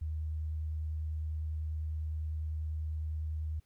sine tone with vibrato, 77.78 Hz, D#2, in tune, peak -33 dBFS, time 0.01-3.6 s, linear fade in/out 10 ms, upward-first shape sine, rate 10 Hz, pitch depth 9 cents each way, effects pink hiss -75 dBFS RMS until 3.65 s

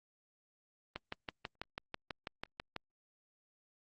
click train, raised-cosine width 0.3 ms, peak -23 dBFS, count 12, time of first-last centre 0.96-2.763 s, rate 6.1 Hz, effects Opus 24 kbps

